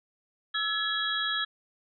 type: tone cluster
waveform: sine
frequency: 1319 / 1696 / 3320 / 3880 Hz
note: E6 / G#6 / G#7 / B7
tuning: +1 / +36 / -1 / -31 cents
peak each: -34 / -31 / -31 / -35 dBFS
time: 0.54-1.45 s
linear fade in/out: 10 ms
effects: none